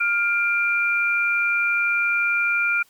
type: tone pair together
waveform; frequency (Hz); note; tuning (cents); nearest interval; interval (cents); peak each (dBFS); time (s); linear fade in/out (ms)
sine; 1406.4 / 2378; F6 / D7; +12 / +21; major sixth; 909; -21; 0-2.83; 10
effects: white hiss -58 dBFS RMS until 2.89 s + Opus 48 kbps